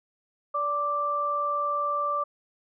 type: tone pair together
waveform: sine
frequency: 579.6 / 1174.7 Hz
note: D5 / D6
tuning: -23 / 0 cents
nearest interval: octave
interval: 1223 cents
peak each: -32 / -25 dBFS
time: 0.54-2.24 s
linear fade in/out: 10 ms
effects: none